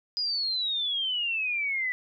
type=exponential sweep; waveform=sine; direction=down; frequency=4982 to 1970 Hz; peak=-26 dBFS; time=0.17-1.92 s; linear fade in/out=0 ms; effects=none